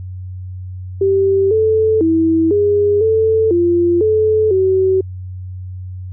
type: tone with pitch steps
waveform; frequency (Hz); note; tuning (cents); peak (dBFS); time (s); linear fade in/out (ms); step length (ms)
sine; 390 / 438 / 325.1 / 410.8 / 441.5 / 345.8 / 433.3 / 378.6; G4 / A4 / E4 / G#4 / A4 / F4 / A4 / F#4; -9 / -8 / -24 / -19 / +6 / -17 / -27 / +40; -10; 1.01-5.01; 5; 500
effects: added 92 Hz sine -25 dBFS peak until 6.12 s